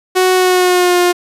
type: tone with pitch glide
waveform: sawtooth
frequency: 370 to 354.9 Hz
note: F#4 to F4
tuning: 0 to +28 cents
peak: -5 dBFS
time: 0.15-1.13 s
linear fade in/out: 20 ms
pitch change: -72 cents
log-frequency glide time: 0.34-0.99 s
effects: resampled to 32000 Hz